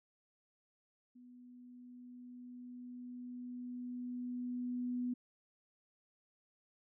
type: tone with level ramp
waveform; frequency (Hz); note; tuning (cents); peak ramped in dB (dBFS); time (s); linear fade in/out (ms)
sine; 246.9; B3; 0; -55 to -34; 1.15-5.14; 10
effects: none